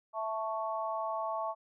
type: chord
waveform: sine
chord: A major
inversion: second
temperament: equal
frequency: 659.3 / 880 / 1108.7 Hz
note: E5 / A5 / C#6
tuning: 0 / 0 / 0 cents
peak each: -36 / -37 / -37 dBFS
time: 0.13-1.55 s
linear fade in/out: 50 ms
effects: none